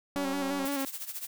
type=tone with vibrato; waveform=sawtooth; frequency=277.2 Hz; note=C#4; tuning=in tune; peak=-26 dBFS; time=0.16-0.85 s; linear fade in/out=0 ms; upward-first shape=square; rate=5.8 Hz; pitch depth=34 cents each way
type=click train; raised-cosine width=1 ms; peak=-27 dBFS; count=94; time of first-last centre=0.16-0.649 s; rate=190 Hz
type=noise with tremolo; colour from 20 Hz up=blue; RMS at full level=-36 dBFS; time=0.65-1.27 s; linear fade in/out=5 ms; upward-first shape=sine; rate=14 Hz; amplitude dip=75%
effects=none